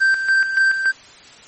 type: tone with tremolo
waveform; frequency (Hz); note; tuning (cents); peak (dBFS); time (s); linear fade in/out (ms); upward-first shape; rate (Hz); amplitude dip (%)
triangle; 1565; G6; -3; -10; 0-0.92; 20; square; 3.5; 60
effects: white hiss -43 dBFS RMS until 1.47 s + MP3 32 kbps